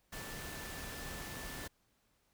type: tone in noise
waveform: sine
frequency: 1760 Hz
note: A6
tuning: in tune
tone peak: -51 dBFS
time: 0.12-1.68 s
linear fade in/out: 10 ms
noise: pink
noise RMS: -45 dBFS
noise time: 0.12-1.68 s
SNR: -9 dB
effects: pink hiss -75 dBFS RMS until 2.33 s